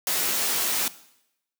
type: noise with comb filter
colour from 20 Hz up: white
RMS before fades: -25 dBFS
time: 0.07-0.88 s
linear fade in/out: 2 ms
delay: 14 ms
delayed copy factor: -0.55
effects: noise-tail reverb RT60 0.8 s tail -17 dB re dry + high-pass 200 Hz 12 dB/octave